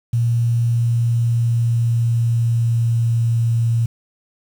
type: tone with pitch glide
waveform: sine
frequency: 117.6 to 115.78 Hz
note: A#2 to A#2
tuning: +16 to -11 cents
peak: -14 dBFS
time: 0.13-3.86 s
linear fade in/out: 5 ms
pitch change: -27 cents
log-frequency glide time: 0.75-3.36 s
effects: 7-bit